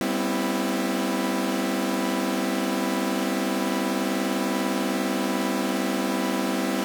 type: chord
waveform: sawtooth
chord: C major seventh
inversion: second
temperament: equal with one note detuned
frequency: 196 / 246.9 / 267.1 / 329.6 Hz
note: G3 / B3 / C4 / E4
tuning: 0 / 0 / +36 / 0 cents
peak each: -25 dBFS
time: 0.01-6.84 s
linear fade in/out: 0 ms
effects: none

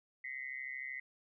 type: tone with amplitude modulation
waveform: sine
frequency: 2024 Hz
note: B6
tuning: 42 cents sharp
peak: -36 dBFS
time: 0.24-1 s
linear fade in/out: 5 ms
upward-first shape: sine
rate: 133 Hz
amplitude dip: 95%
effects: none

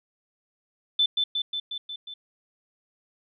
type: tone with echo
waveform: sine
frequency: 3523 Hz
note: A7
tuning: 1 cent sharp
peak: -18 dBFS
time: 0.99-1.06 s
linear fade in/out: 5 ms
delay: 180 ms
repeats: 6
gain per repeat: -3 dB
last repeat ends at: 2.14 s
effects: none

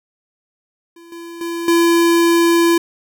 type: tone with level steps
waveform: square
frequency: 338.2 Hz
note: E4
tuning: 44 cents sharp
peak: -40 / -31 / -22 / -11 dBFS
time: 0.96-2.78 s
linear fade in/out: 5 ms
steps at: 1.12 / 1.41 / 1.68 s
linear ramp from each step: 2 ms
effects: none

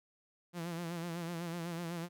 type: tone with vibrato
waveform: sawtooth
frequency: 170 Hz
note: F3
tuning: 46 cents flat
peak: -34 dBFS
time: 0.53-2.09 s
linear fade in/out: 50 ms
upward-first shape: sine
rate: 8 Hz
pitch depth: 64 cents each way
effects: none

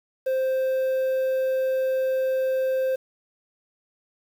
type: tone with quantisation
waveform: triangle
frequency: 523.3 Hz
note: C5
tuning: in tune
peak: -19 dBFS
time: 0.26-2.96 s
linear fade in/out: 10 ms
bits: 8
effects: none

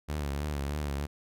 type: tone with vibrato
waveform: sawtooth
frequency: 72.4 Hz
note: D2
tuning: 24 cents flat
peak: -27 dBFS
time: 0.08-1.07 s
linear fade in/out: 20 ms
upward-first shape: triangle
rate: 3.2 Hz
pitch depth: 89 cents each way
effects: none

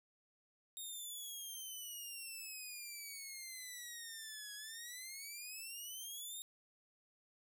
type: exponential two-way sweep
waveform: 10% pulse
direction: down then up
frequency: 3728 to 1661.2 to 3728 Hz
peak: -38 dBFS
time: 0.77-6.42 s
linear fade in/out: 0 ms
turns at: 4.54 s
effects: none

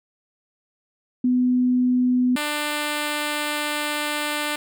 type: tone pair in turn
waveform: sine / 5% pulse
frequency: 250 / 297.3 Hz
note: B3 / D4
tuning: +21 / +21 cents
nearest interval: minor third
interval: 300 cents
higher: second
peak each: -16 / -12 dBFS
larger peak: second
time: 1.24-2.36 / 2.36-4.56 s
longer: second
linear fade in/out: 5 ms
effects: none

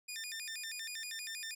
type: tone with vibrato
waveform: 15% pulse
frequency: 2098 Hz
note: C7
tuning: 4 cents sharp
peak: -34 dBFS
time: 0.08-1.55 s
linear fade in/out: 10 ms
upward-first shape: square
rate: 6.3 Hz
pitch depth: 270 cents each way
effects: none

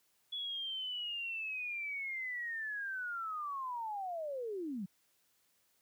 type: linear sweep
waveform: sine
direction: down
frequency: 3409 to 174.61 Hz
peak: -37 dBFS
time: 0.32-4.86 s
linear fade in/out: 10 ms
effects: white hiss -74 dBFS RMS until 5.81 s + high-pass 60 Hz 12 dB/octave

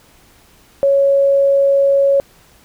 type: tone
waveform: sine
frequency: 554.4 Hz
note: C#5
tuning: in tune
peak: -9 dBFS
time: 0.83-2.2 s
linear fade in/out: 0 ms
effects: pink hiss -49 dBFS RMS until 2.64 s

